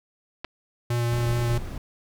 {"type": "clicks", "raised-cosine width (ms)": 0.3, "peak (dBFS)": -18, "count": 2, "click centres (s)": [0.445, 0.448]}
{"type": "tone with vibrato", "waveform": "square", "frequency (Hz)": 119.1, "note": "A#2", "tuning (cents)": 38, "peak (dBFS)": -23, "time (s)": [0.9, 1.58], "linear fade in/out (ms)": 5, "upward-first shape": "sine", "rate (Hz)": 4.6, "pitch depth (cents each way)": 12}
{"type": "noise", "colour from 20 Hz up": "brown", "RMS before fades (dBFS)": -32, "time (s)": [1.12, 1.78], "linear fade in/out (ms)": 2}
{"effects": []}